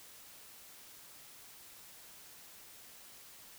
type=silence; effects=white hiss -55 dBFS RMS until 3.58 s